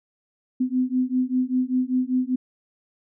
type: beating tone pair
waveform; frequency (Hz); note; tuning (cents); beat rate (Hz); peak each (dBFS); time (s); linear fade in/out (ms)
sine; 252.1 / 257.2; B3 / C4; +36 / -30; 5.1; -23; 0.6-2.36; 10
effects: none